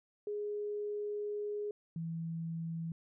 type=tone pair in turn; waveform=sine; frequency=415.3 / 164.81 Hz; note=G#4 / E3; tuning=0 / 0 cents; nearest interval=octave + major third; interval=1600 cents; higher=first; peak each=-35 / -36 dBFS; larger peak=first; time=0.27-1.71 / 1.96-2.92 s; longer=first; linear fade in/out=2 ms; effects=none